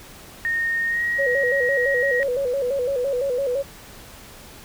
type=tone with pitch glide; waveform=sine; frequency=1845 to 1892.5 Hz; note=A#6 to A#6; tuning=-18 to +26 cents; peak=-20 dBFS; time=0.45-2.23 s; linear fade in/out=0 ms; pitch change=+44 cents; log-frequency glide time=0.87-1.03 s
type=tone with vibrato; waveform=sine; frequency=523 Hz; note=C5; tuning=1 cent flat; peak=-20 dBFS; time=1.18-3.63 s; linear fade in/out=20 ms; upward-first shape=square; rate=5.9 Hz; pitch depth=100 cents each way
effects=pink hiss -43 dBFS RMS until 4.64 s